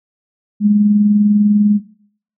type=tone with tremolo; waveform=sine; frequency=207.7 Hz; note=G#3; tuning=in tune; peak=-6 dBFS; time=0.6-1.8 s; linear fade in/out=50 ms; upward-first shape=sine; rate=20 Hz; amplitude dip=45%; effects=noise-tail reverb RT60 0.6 s tail -18 dB re dry

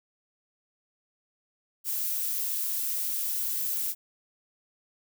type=noise; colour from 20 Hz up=violet; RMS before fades=-30 dBFS; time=1.84-3.95 s; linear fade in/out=50 ms; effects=none

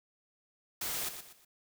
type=noise with echo; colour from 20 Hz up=white; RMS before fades=-36 dBFS; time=0.81-1.09 s; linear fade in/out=5 ms; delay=120 ms; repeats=3; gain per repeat=-9 dB; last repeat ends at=1.45 s; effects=none

